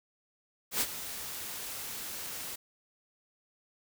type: noise with ADSR envelope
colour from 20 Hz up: white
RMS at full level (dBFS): -28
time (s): 0.71-2.56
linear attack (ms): 99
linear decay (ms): 48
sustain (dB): -12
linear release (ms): 10
effects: none